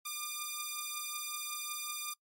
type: beating tone pair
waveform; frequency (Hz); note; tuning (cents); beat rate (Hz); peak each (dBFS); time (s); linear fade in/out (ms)
5% pulse; 1200 / 1205.4; D6 / D6; +37 / +45; 5.4; -27 / -30; 0.05-2.14; 10
effects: noise-tail reverb RT60 0.1 s tail -24 dB re dry + MP3 64 kbps